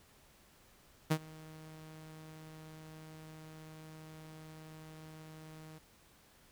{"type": "tone with ADSR envelope", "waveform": "sawtooth", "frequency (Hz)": 157.1, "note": "D#3", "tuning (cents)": 17, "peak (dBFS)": -22, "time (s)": [1.1, 5.79], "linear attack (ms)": 15, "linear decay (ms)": 64, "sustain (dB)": -24, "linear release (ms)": 16, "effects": ["pink hiss -64 dBFS RMS until 6.51 s"]}